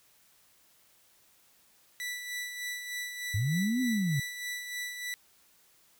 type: tone with tremolo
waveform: sawtooth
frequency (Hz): 1970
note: B6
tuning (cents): -5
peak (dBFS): -30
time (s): 2-5.14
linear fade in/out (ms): 0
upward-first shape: sine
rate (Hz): 3.3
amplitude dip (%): 50
type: linear two-way sweep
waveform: sine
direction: up then down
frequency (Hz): 93.5 to 260.7 to 129.9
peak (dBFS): -26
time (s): 3.34-4.2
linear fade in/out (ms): 5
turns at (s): 3.81
effects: white hiss -64 dBFS RMS until 5.99 s